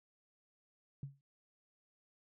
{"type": "tone with exponential decay", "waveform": "sine", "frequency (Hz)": 138.59, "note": "C#3", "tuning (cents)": 0, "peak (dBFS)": -37, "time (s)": [1.03, 1.21], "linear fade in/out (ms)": 2, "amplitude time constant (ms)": 37, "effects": []}